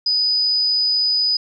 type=tone; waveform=sine; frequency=4978 Hz; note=D#8; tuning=in tune; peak=-15 dBFS; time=0.06-1.37 s; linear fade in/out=5 ms; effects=none